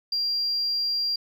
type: tone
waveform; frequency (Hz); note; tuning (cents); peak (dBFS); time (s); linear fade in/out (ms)
sine; 4760; D8; +22; -22; 0.12-1.16; 5
effects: tanh soft clip ceiling -19 dBFS + 10-bit